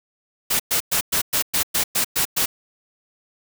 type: noise bursts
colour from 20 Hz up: white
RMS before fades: -20 dBFS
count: 10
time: 0.5-2.46 s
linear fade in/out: 10 ms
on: 97 ms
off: 110 ms
effects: none